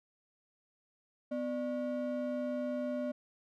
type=ring-modulated tone; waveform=triangle; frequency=423 Hz; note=G#4; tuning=32 cents sharp; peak=-28 dBFS; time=1.31-3.12 s; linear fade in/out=10 ms; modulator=172 Hz; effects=none